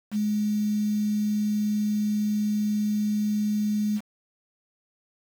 sine tone with quantisation, 210.1 Hz, G#3, 20 cents sharp, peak -22 dBFS, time 0.11-4.01 s, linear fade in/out 50 ms, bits 7, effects none

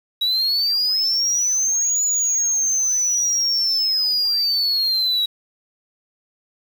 sine linear two-way sweep, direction up then down, 3854 to 6920 to 3854 Hz, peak -14 dBFS, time 0.21-5.26 s, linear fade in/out 10 ms, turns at 2.03 s, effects tanh soft clip ceiling -16 dBFS + 7-bit

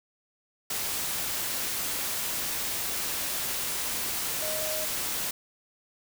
sine tone in noise, 622.3 Hz, D#5, in tune, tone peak -34 dBFS, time 4.42-4.85 s, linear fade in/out 5 ms, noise white, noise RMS -31 dBFS, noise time 0.7-5.31 s, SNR -6 dB, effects none

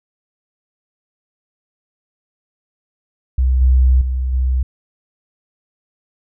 sine tone with level steps, 64 Hz, C2, 38 cents flat, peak -11 / -8 / -16 / -13 dBFS, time 3.38-4.63 s, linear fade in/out 5 ms, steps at 3.61 / 4.01 / 4.33 s, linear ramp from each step 5 ms, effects none

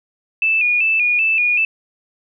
sine tone with vibrato, 2539 Hz, D#7, 34 cents sharp, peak -13 dBFS, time 0.42-1.65 s, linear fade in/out 2 ms, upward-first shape square, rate 2.6 Hz, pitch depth 66 cents each way, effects none

